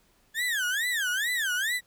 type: tone with vibrato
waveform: 35% pulse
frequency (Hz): 1698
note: G#6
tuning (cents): +38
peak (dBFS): -24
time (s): 0.34-1.81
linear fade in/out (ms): 50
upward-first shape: sine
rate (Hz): 2.3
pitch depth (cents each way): 280
effects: pink hiss -65 dBFS RMS until 1.86 s